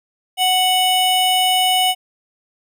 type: tone pair together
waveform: square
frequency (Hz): 740 / 2960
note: F#5 / F#7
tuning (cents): 0 / 0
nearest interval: 2 octaves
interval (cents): 2400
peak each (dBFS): -17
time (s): 0.37-1.95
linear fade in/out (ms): 50
effects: none